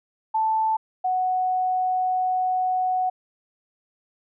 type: tone pair in turn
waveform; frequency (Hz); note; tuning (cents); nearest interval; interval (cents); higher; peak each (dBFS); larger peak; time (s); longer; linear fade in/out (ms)
sine; 880 / 740; A5 / F#5; 0 / 0; minor third; 300; first; -19 / -20; first; 0.34-0.77 / 1.04-3.1; second; 10
effects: none